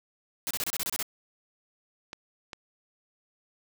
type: noise bursts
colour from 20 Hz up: white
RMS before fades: -31 dBFS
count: 9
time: 0.47-1.027 s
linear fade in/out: 0 ms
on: 37 ms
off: 28 ms
type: clicks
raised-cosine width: 0.2 ms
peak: -21 dBFS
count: 2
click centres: 2.131 / 2.532 s
effects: none